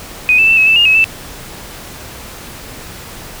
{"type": "tone with pitch steps", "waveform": "sine", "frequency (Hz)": [2495, 2641, 2666, 2571, 2643, 2831, 2567, 2647], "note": ["D#7", "E7", "E7", "E7", "E7", "F7", "E7", "E7"], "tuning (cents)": [4, 3, 19, -44, 4, 23, -47, 7], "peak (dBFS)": -6, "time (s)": [0.29, 1.042], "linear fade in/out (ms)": 0, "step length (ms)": 94, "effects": ["pink hiss -31 dBFS RMS until 3.4 s"]}